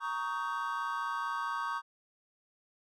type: chord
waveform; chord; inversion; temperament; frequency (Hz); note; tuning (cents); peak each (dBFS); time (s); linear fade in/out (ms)
triangle; Eb dominant seventh; second; just; 933.4 / 1120.1 / 1244.5 / 1555.6; Bb5 / Db6 / Eb6 / G6; +2 / +18 / 0 / -14; -37 / -34 / -38 / -38; 0-1.82; 50
effects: none